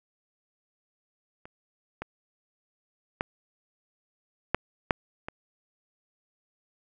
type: clicks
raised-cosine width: 0.5 ms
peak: -29 / -19 / -12 / -7 / -6 / -20 dBFS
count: 6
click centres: 1.455 / 2.02 / 3.209 / 4.546 / 4.908 / 5.285 s
effects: none